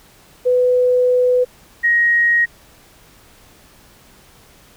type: tone pair in turn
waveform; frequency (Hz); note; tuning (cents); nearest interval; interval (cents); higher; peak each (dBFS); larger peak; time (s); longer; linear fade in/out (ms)
sine; 498.8 / 1883.2; B4 / A#6; +17 / +17; octave + major seventh; 2300; second; -11; neither; 0.45-1.45 / 1.83-2.46; first; 20
effects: pink hiss -48 dBFS RMS until 4.76 s